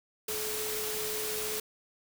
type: tone in noise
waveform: sine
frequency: 429.4 Hz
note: A4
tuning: 42 cents flat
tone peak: -37 dBFS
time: 0.28-1.6 s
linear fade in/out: 5 ms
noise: white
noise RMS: -35 dBFS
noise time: 0.28-1.6 s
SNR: -5 dB
effects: none